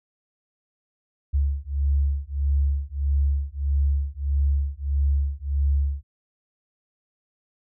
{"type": "beating tone pair", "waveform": "sine", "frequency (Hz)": [69.5, 71.1], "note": ["C#2", "C#2"], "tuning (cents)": [5, 45], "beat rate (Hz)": 1.6, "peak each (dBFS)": -23, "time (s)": [1.33, 6.03], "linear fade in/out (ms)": 20, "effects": []}